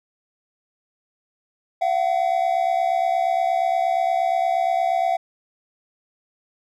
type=tone pair together; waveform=triangle; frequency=683.5 / 752 Hz; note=F5 / F#5; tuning=-37 / +28 cents; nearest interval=major second; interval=165 cents; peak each=-19 dBFS; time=1.81-5.17 s; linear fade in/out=10 ms; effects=none